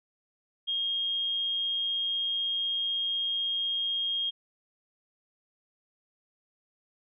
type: tone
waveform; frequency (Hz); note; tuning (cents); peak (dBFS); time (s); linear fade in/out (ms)
sine; 3242; G#7; -42; -27; 0.67-4.31; 20
effects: none